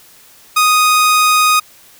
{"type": "tone", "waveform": "sawtooth", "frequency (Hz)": 1244.5, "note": "D#6", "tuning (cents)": 0, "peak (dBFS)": -5, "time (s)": [0.56, 1.6], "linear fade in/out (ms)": 10, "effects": ["white hiss -44 dBFS RMS until 1.99 s"]}